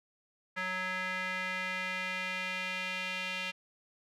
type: tone with band-pass filter sweep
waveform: square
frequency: 185 Hz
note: F#3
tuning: in tune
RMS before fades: -36 dBFS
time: 0.56-3.52 s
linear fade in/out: 20 ms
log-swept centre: 1800 to 2700 Hz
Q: 2.8
effects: none